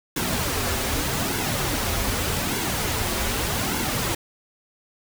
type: noise with flanger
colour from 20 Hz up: pink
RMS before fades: -25 dBFS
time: 0.16-4.15 s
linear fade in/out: 5 ms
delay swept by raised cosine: 1.6 to 6.8 ms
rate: 0.83 Hz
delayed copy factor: -0.6
effects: none